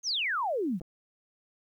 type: exponential sweep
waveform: sine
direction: down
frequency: 6645 to 159 Hz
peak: -27 dBFS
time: 0.03-0.8 s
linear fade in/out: 50 ms
type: clicks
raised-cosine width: 2 ms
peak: -30 dBFS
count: 2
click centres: 0.81 / 0.816 s
effects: 11-bit